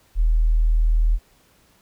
sine tone, 39.92 Hz, D#1, 45 cents sharp, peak -14 dBFS, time 0.15-1.19 s, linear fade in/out 50 ms, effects pink hiss -58 dBFS RMS until 1.81 s

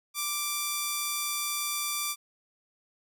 5% pulse tone, 1174.7 Hz, D6, in tune, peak -17 dBFS, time 0.14-2.16 s, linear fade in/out 50 ms, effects none

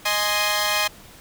10% pulse chord, Ab major, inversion second, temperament equal, 622.3 / 830.6 / 1046.5 Hz, Eb5 / Ab5 / C6, 0 / 0 / 0 cents, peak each -16 dBFS, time 0.05-0.88 s, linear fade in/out 10 ms, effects pink hiss -46 dBFS RMS until 1.2 s

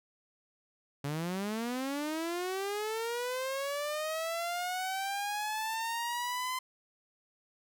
sawtooth linear sweep, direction up, 137.9 to 1030 Hz, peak -29 dBFS, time 1.04-6.59 s, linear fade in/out 5 ms, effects none

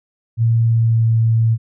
sine tone with pitch glide, 115 to 113.35 Hz, A#2 to A#2, -23 to -48 cents, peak -11 dBFS, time 0.37-1.58 s, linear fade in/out 50 ms, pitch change -25 cents, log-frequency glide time 0.63-1.11 s, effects none

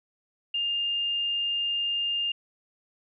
sine tone, 2811 Hz, F7, 11 cents sharp, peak -25 dBFS, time 0.54-2.32 s, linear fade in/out 5 ms, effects none

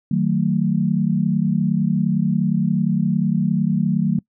sine chord, D# diminished, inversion none, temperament just, 155.56 / 186.68 / 224 Hz, D#3 / F#3 / A3, 0 / +16 / +31 cents, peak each -21 / -19 / -21 dBFS, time 0.11-4.19 s, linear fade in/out 5 ms, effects noise-tail reverb RT60 0.1 s tail -25 dB re dry

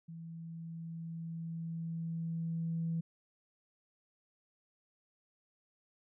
sine tone with level ramp, 165 Hz, E3, 2 cents sharp, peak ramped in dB -44 to -31 dBFS, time 0.08-3.01 s, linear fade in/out 10 ms, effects tanh soft clip ceiling -27 dBFS

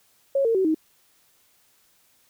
sine tone with pitch steps, 549 / 456.3 / 379.3 / 315.3 Hz, C#5 / A#4 / F#4 / D#4, -17 / -37 / +43 / +23 cents, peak -18 dBFS, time 0.35-0.746 s, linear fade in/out 5 ms, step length 99 ms, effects white hiss -62 dBFS RMS until 2.29 s

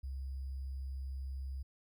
sine tone with sample-and-hold, 66.6 Hz, C2, 31 cents sharp, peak -38 dBFS, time 0.03-1.63 s, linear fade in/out 10 ms, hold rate 4900 Hz, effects none

